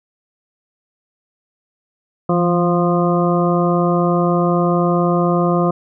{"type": "harmonic tone with a mistuned harmonic", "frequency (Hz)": 175.2, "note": "F3", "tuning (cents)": 6, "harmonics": [1, 2, 3, 4, 6, 7], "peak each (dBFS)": [-16, -19, -21, -22, -24, -24], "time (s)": [2.29, 5.71], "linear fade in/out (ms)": 5, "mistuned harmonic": 1, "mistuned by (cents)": -40, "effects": []}